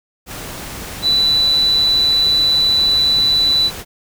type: tone in noise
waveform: sine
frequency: 3974 Hz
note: B7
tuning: 10 cents sharp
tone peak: -11 dBFS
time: 1.02-3.71 s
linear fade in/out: 50 ms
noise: pink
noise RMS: -29 dBFS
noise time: 0.26-3.85 s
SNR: +15 dB
effects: none